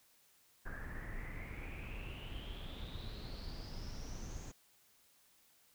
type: noise with low-pass filter sweep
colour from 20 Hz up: brown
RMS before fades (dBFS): -45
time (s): 0.65-4.52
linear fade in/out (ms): 10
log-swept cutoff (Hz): 1600 to 6800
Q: 9.9
effects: white hiss -69 dBFS RMS until 5.74 s